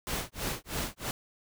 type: noise with tremolo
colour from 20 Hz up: pink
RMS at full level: -32 dBFS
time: 0.07-1.11 s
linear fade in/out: 0 ms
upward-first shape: sine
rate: 3.1 Hz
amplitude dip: 100%
effects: none